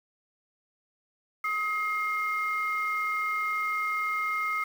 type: tone pair together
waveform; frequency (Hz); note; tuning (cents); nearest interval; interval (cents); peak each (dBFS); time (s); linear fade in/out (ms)
sine; 1267.1 / 2126; D#6 / C7; +31 / +27; major sixth; 896; -28 / -29; 1.44-4.64; 5
effects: tanh soft clip ceiling -20 dBFS + 8-bit